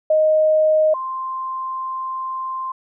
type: tone pair in turn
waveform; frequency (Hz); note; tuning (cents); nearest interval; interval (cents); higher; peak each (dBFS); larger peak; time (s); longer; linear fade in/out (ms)
sine; 622.3 / 1046.6; D#5 / C6; 0 / 0; major sixth; 900; second; -12 / -23; first; 0.1-0.94 / 0.94-2.72; second; 5
effects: none